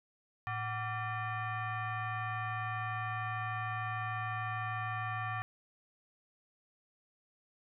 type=tone with frequency modulation; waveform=sine; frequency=523.3 Hz; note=C5; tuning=in tune; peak=-34 dBFS; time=0.47-5.42 s; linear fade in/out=0 ms; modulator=635 Hz; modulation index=2.4; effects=none